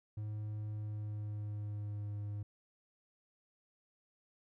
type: tone with pitch glide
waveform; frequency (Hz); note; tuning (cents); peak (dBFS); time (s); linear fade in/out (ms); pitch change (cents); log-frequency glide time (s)
triangle; 106.2 to 103.24; G#2 to G#2; +39 to -10; -36; 0.17-2.43; 5; -49; 0.73-2.15
effects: none